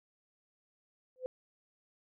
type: tone with exponential growth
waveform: sine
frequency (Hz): 510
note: C5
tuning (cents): -44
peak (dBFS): -30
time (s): 1.16-1.26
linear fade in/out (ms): 0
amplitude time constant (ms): 21
effects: none